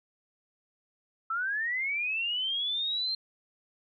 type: linear sweep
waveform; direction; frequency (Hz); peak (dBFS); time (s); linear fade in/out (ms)
sine; up; 1300 to 4186; -28; 1.3-3.15; 5
effects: none